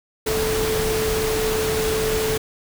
sine tone in noise, 437.6 Hz, A4, 9 cents flat, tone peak -21 dBFS, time 0.26-2.38 s, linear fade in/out 10 ms, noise pink, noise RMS -25 dBFS, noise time 0.26-2.38 s, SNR +1 dB, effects none

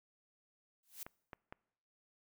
blue noise with exponential growth, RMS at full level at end -42 dBFS, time 0.83-1.03 s, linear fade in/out 2 ms, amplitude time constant 43 ms
clicks, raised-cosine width 0.5 ms, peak -32 dBFS, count 3, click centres 1.065 / 1.332 / 1.525 s
effects noise-tail reverb RT60 0.8 s tail -25 dB re dry

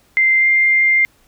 sine tone with pitch glide, 2086 to 2102 Hz, C7 to C7, -6 to +7 cents, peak -10 dBFS, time 0.17-1.05 s, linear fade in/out 0 ms, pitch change +13 cents, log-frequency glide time 0.38-0.46 s, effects pink hiss -55 dBFS RMS until 1.27 s

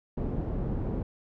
pink low-pass noise, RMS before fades -31 dBFS, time 0.17-1.03 s, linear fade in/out 5 ms, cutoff 410 Hz, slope 12 dB/octave, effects none

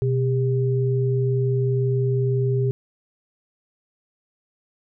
sine tone pair together, 126.1 / 400.3 Hz, B2 / G4, +36 / +36 cents, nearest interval octave + minor sixth, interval 2000 cents, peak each -19 / -24 dBFS, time 0.02-2.71 s, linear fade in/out 0 ms, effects none

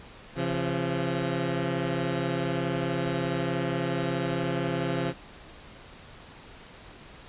15% pulse tone pair together, 134.63 / 171.3 Hz, C3 / F3, +50 / -33 cents, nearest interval major third, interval 417 cents, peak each -23 dBFS, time 0.35-5.14 s, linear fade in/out 50 ms, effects pink hiss -48 dBFS RMS until 7.28 s + resampled to 8000 Hz

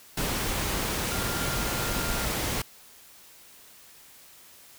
sine tone in noise, 1396.9 Hz, F6, in tune, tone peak -37 dBFS, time 1.11-2.25 s, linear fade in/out 5 ms, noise pink, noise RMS -29 dBFS, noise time 0.17-2.62 s, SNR -11 dB, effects white hiss -52 dBFS RMS until 4.78 s

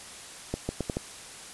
accelerating click train, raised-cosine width 2 ms, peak -15 dBFS, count 5, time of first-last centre 0.54-0.969 s, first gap 150 ms, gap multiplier 0.78, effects white hiss -44 dBFS RMS until 1.53 s + resampled to 24000 Hz

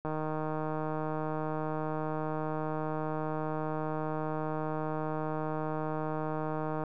click train, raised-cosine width 1 ms, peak -21 dBFS, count 1053, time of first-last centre 0.05-6.837 s, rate 155 Hz, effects none

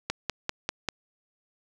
click train, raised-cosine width 0.2 ms, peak -10 dBFS, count 5, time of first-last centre 0.1-0.887 s, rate 5.08 Hz, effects none

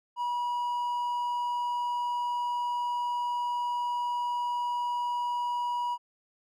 triangle tone, 968 Hz, B5, 35 cents flat, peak -26 dBFS, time 0.16-5.98 s, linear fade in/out 50 ms, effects none

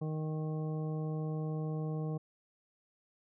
harmonic tone, 155.56 Hz, D#3, in tune, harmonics 1 / 2 / 3 / 4 / 5 / 7, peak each -34 / -44 / -43 / -50 / -51 / -55 dBFS, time 0.01-2.18 s, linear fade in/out 10 ms, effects none

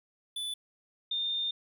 square / sine tone pair in turn, 3483 / 3624 Hz, A7 / A#7, -18 / -50 cents, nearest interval minor second, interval 68 cents, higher second, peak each -34 / -29 dBFS, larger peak second, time 0.36-0.54 / 1.11-1.51 s, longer second, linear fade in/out 5 ms, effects none

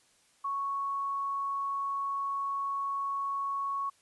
sine tone, 1108.7 Hz, C#6, in tune, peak -30 dBFS, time 0.44-3.9 s, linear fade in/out 10 ms, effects white hiss -66 dBFS RMS until 4.01 s + resampled to 24000 Hz

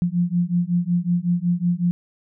sine beating tone pair, 172.4 / 177.8 Hz, F3 / F3, -22 / +31 cents, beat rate 5.4 Hz, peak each -21 dBFS, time 0.02-1.91 s, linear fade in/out 0 ms, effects none

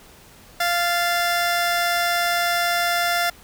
20% pulse tone pair together, 694 / 1748.8 Hz, F5 / A6, -11 / -11 cents, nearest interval octave + major third, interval 1600 cents, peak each -15 / -21 dBFS, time 0.6-3.3 s, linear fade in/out 5 ms, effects pink hiss -48 dBFS RMS until 3.43 s

